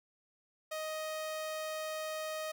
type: tone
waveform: sawtooth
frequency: 625 Hz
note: D#5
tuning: 8 cents sharp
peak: -33 dBFS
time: 0.71-2.52 s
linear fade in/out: 10 ms
effects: none